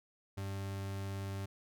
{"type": "tone", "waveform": "40% pulse", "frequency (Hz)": 98, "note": "G2", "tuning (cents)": 0, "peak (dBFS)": -37, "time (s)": [0.37, 1.46], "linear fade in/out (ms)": 10, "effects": []}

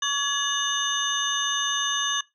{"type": "tone cluster", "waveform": "sine", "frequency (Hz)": [1131, 1690, 2922, 3605, 6220], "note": ["C#6", "G#6", "F#7", "A7", "G8"], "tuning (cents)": [34, 30, -22, 41, -14], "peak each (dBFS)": -29, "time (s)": [0.02, 2.21], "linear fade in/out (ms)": 5, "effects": ["noise-tail reverb RT60 0.2 s tail -21 dB re dry", "tanh soft clip ceiling -13 dBFS"]}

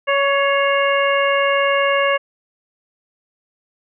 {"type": "harmonic tone with a mistuned harmonic", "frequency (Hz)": 559, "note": "C#5", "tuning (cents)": 14, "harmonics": [1, 2, 3, 4, 5], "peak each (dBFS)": [-17, -20, -22, -23, -24], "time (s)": [0.07, 2.18], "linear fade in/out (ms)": 20, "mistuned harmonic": 4, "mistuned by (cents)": -49, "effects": []}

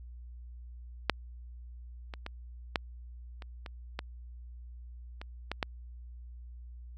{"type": "clicks", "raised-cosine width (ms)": 0.3, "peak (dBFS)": [-7, -25, -22, -11, -29, -26, -18, -26, -17, -13], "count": 10, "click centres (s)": [1.097, 2.138, 2.264, 2.758, 3.422, 3.662, 3.991, 5.215, 5.516, 5.628], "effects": ["added 60 Hz sine -44 dBFS peak until 6.97 s"]}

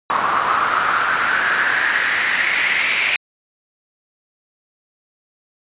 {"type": "noise with band-pass filter sweep", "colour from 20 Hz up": "pink", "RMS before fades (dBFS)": -18, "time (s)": [0.1, 3.16], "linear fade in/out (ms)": 0, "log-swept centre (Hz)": [1100, 2400], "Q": 5, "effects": ["resampled to 8000 Hz"]}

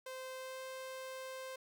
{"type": "tone with pitch glide", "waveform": "sawtooth", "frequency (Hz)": [519, 522.6], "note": ["C5", "C5"], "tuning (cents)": [-14, -2], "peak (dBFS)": -40, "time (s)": [0.06, 1.56], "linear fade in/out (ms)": 5, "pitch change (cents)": 12, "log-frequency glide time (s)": [0.35, 0.62], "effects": ["11-bit"]}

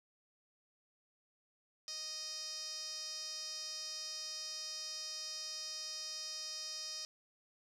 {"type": "tone with band-pass filter", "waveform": "sawtooth", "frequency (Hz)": 622.3, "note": "D#5", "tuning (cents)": 0, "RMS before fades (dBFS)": -44, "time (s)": [1.88, 7.05], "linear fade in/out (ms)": 0, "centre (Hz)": 5300, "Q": 8.9, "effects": []}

